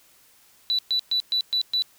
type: tone bursts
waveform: sine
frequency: 3963 Hz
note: B7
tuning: 5 cents sharp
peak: -19 dBFS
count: 6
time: 0.7-1.822 s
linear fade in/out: 0 ms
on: 87 ms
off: 120 ms
effects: tanh soft clip ceiling -15 dBFS + white hiss -57 dBFS RMS until 1.98 s